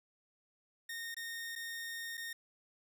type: tone with dropouts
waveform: sawtooth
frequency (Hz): 1843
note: A#6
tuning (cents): -20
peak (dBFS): -37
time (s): 0.89-2.33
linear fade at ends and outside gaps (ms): 5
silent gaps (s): 1.145-1.166 / 1.554-1.559 / 2.172-2.176
effects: none